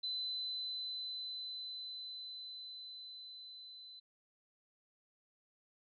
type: tone with level ramp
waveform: sine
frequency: 4025 Hz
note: B7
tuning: 32 cents sharp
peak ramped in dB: -36 to -51 dBFS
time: 0.03-4 s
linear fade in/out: 10 ms
effects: none

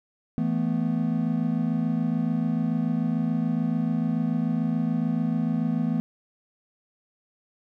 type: chord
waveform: triangle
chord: E suspended fourth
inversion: none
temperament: equal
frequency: 164.81 / 220 / 246.9 Hz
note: E3 / A3 / B3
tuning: 0 / 0 / 0 cents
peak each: -25 dBFS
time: 0.38-6 s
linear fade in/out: 0 ms
effects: none

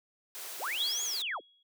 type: high-pass noise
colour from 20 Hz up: white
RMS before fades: -42 dBFS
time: 0.35-1.22 s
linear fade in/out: 0 ms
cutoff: 320 Hz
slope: 48 dB/octave
type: linear two-way sweep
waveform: sine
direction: up then down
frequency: 205.1 to 6900 to 205.1 Hz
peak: -32 dBFS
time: 0.59-1.41 s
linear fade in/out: 50 ms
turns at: 1.03 s
type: tone with exponential decay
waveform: sine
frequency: 3322 Hz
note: G#7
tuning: in tune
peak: -28 dBFS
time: 0.8-1.63 s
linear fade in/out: 5 ms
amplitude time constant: 180 ms
effects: none

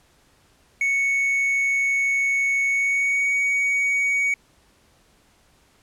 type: tone with pitch glide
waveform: triangle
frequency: 2217 to 2245 Hz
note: C#7 to C#7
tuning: 0 to +21 cents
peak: -17 dBFS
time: 0.81-4.34 s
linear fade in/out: 2 ms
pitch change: +21 cents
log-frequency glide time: 2.67-3.35 s
effects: pink hiss -59 dBFS RMS until 5.82 s + low-pass 11000 Hz 12 dB/octave

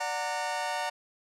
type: chord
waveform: sawtooth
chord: D augmented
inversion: none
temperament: just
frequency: 587.3 / 734.2 / 917.7 Hz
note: D5 / F#5 / A#5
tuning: 0 / -14 / -27 cents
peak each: -33 / -30 / -29 dBFS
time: 0-0.9 s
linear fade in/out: 10 ms
effects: low-pass 8000 Hz 12 dB/octave

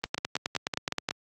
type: two click trains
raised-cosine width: 0.2 ms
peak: -12 / -10 dBFS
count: 6 / 11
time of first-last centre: 0.18-1.109 / 0.04-1.088 s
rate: 5.38 / 9.54 Hz
effects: high-pass 100 Hz 12 dB/octave + Opus 32 kbps

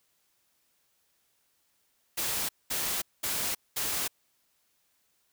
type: noise bursts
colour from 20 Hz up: white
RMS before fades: -31 dBFS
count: 4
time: 2.17-4.08 s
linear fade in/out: 10 ms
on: 320 ms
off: 210 ms
effects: white hiss -72 dBFS RMS until 5.32 s

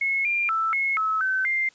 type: tone with pitch steps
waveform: sine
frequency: 2180 / 2392 / 1322 / 2175 / 1295 / 1532 / 2099 Hz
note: C#7 / D7 / E6 / C#7 / E6 / G6 / C7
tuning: -29 / +31 / +5 / -33 / -31 / -40 / +5 cents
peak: -21 dBFS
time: 0.01-1.69 s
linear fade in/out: 5 ms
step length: 240 ms
effects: white hiss -57 dBFS RMS until 1.74 s + resampled to 16000 Hz

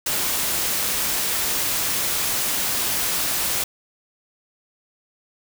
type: noise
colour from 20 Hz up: white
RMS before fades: -23 dBFS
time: 0.06-3.64 s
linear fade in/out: 5 ms
effects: none

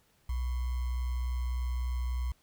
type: tone with sample-and-hold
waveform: sine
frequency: 61.74 Hz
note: B1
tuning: in tune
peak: -29 dBFS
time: 0.29-2.32 s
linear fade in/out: 5 ms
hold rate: 1050 Hz
effects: pink hiss -68 dBFS RMS until 2.42 s

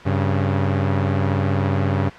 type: tone pair together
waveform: sawtooth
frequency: 96.6 / 137.6 Hz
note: G2 / C#3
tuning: -25 / -12 cents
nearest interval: tritone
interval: 613 cents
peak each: -15 / -18 dBFS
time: 0.05-2.1 s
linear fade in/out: 20 ms
effects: white hiss -37 dBFS RMS until 2.18 s + low-pass 2000 Hz 12 dB/octave

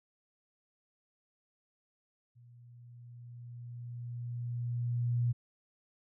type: tone with level ramp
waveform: sine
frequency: 120.2 Hz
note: B2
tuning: 46 cents flat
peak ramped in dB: -55 to -26 dBFS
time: 2.35-5.33 s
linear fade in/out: 20 ms
effects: none

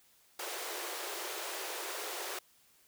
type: high-pass noise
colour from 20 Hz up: pink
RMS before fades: -40 dBFS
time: 0.39-2.39 s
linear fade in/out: 5 ms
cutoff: 340 Hz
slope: 96 dB/octave
effects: white hiss -66 dBFS RMS until 2.87 s

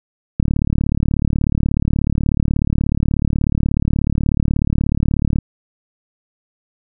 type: click train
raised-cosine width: 5 ms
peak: -4 dBFS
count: 183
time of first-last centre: 0.4-5.386 s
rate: 36.5 Hz
effects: none

